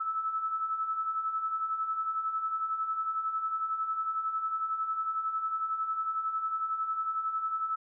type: beating tone pair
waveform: sine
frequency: 1300 / 1311 Hz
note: E6 / E6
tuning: -24 / -10 cents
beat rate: 11 Hz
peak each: -38 / -30 dBFS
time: 0-7.76 s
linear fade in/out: 10 ms
effects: none